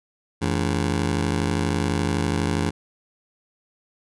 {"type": "ring-modulated tone", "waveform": "20% pulse", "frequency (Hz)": 125.1, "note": "B2", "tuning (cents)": 23, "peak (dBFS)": -13, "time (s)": [0.41, 2.71], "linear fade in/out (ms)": 20, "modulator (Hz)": 36.5, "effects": ["resampled to 24000 Hz"]}